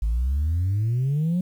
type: exponential sweep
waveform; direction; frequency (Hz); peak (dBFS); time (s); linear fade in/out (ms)
sine; up; 51.91 to 185; -18; 0.02-1.41; 5
effects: tanh soft clip ceiling -18 dBFS + 9-bit